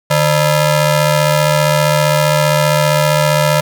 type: ring-modulated tone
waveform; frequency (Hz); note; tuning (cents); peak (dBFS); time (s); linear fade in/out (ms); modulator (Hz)
sawtooth; 374.8; F#4; +22; -3; 0.1-3.61; 10; 225
effects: 7-bit